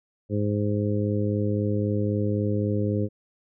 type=harmonic tone; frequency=103.8 Hz; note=G#2; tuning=in tune; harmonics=1 / 2 / 3 / 4 / 5; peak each=-25 / -28 / -30 / -31 / -32 dBFS; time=0.29-3.09 s; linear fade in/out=50 ms; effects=none